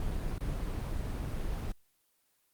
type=noise with dropouts; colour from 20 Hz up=brown; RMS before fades=-34 dBFS; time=0-1.72 s; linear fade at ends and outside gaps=2 ms; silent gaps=0.382-0.407 s; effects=white hiss -73 dBFS RMS until 2.53 s + Opus 24 kbps